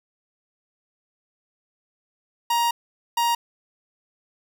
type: tone bursts at uneven times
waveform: 45% pulse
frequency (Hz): 941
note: A#5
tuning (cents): +16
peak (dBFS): -19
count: 2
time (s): 2.5-2.71 / 3.17-3.35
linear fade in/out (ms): 5
effects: none